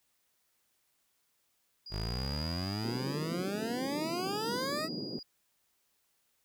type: tone with tremolo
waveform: sine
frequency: 4869 Hz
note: D#8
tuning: 38 cents flat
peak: -39 dBFS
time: 1.86-5.23 s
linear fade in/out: 5 ms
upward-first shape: triangle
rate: 0.45 Hz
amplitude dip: 80%
type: exponential sweep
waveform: 20% pulse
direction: up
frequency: 49.35 to 659.3 Hz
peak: -29 dBFS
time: 1.9-4.89 s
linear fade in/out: 50 ms
type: band-pass noise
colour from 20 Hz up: white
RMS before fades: -40 dBFS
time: 2.84-5.19 s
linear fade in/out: 0 ms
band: 160 to 370 Hz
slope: 24 dB/octave
effects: white hiss -75 dBFS RMS until 6.44 s